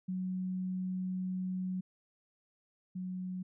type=tone pair in turn; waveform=sine; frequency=185 / 183.96 Hz; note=F#3 / F#3; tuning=0 / -10 cents; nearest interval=unison; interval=10 cents; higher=first; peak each=-33 / -36 dBFS; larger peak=first; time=0.08-1.81 / 2.95-3.43 s; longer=first; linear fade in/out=10 ms; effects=none